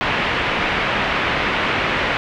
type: low-pass noise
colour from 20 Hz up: white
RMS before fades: -20 dBFS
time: 0.01-2.17 s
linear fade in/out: 0 ms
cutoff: 2700 Hz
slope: 24 dB/octave
effects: none